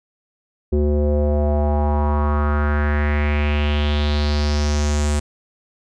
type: tone with low-pass filter sweep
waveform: square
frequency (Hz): 73.9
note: D2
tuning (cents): +11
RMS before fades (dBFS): -18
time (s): 0.72-5.2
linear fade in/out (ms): 10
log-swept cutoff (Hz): 390 to 8200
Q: 3.8
effects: none

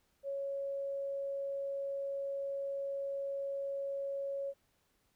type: tone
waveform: sine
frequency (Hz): 554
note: C#5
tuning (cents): -1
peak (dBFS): -35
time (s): 0.23-4.54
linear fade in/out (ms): 50
effects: pink hiss -75 dBFS RMS until 5.15 s

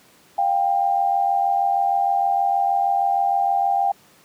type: tone pair together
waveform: sine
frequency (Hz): 705.6 / 792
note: F5 / G5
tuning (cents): +18 / +18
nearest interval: major second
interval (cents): 200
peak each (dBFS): -22 / -18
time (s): 0.38-3.92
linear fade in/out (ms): 5
effects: pink hiss -53 dBFS RMS until 4.24 s + high-pass 150 Hz 12 dB/octave

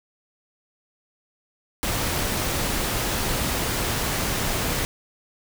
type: noise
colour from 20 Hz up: pink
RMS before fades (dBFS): -25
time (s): 1.83-4.85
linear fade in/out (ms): 0
effects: none

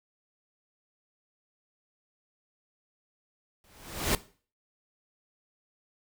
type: noise with exponential growth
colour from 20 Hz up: pink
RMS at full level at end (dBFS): -24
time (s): 3.64-4.15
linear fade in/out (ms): 1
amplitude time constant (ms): 110
effects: noise-tail reverb RT60 0.4 s tail -17 dB re dry

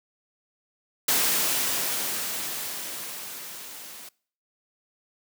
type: noise with level ramp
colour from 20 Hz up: white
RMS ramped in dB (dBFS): -22 to -43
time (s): 1.08-4.09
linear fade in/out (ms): 5
effects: noise-tail reverb RT60 0.5 s tail -24 dB re dry + high-pass 150 Hz 12 dB/octave

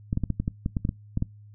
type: clicks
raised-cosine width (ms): 5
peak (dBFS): -13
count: 12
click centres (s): 0.129 / 0.174 / 0.237 / 0.303 / 0.4 / 0.479 / 0.661 / 0.768 / 0.851 / 0.891 / 1.174 / 1.224
effects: noise-tail reverb RT60 0.2 s tail -23 dB re dry + added 104 Hz sine -46 dBFS peak until 1.54 s

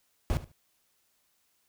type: noise with echo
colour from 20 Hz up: brown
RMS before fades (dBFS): -27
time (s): 0.3-0.37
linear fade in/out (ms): 0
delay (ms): 73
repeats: 2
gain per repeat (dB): -15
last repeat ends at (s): 0.516
effects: white hiss -72 dBFS RMS until 1.68 s

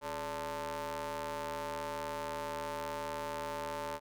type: ring-modulated tone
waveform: sawtooth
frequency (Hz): 154.3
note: D#3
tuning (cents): -14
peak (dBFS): -30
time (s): 0.01-4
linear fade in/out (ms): 50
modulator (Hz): 732
effects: none

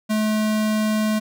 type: tone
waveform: square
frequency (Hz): 215.2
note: A3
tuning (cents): -38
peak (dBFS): -19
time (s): 0.09-1.2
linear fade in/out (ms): 20
effects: none

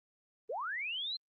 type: linear sweep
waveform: sine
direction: up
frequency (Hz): 392 to 4186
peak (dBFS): -35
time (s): 0.49-1.17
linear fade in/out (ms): 10
effects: Opus 24 kbps

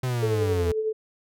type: linear sweep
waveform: 45% pulse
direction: down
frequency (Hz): 130 to 79.6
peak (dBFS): -24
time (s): 0.03-0.72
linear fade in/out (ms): 5
type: tone with tremolo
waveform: sine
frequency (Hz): 436.3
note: A4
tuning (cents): -15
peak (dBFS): -21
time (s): 0.22-0.93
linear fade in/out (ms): 10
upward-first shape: triangle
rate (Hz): 11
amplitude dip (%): 55
effects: none

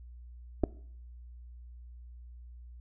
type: clicks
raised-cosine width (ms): 2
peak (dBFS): -14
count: 2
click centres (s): 0.636 / 0.639
effects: noise-tail reverb RT60 0.6 s tail -20 dB re dry + added 60 Hz sine -46 dBFS peak until 2.8 s

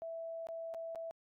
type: tone with dropouts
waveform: sine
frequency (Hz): 659.3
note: E5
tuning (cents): 0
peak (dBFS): -40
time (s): 0.02-1.11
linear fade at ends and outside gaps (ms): 0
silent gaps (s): 0.47-0.487 / 0.74-0.746 / 0.949-0.957
effects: AAC 64 kbps

